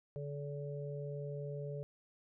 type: harmonic tone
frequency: 143.7 Hz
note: D3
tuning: 37 cents flat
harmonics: 1 / 3 / 4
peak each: -41 / -45 / -47 dBFS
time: 0.16-1.83 s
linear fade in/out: 0 ms
effects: none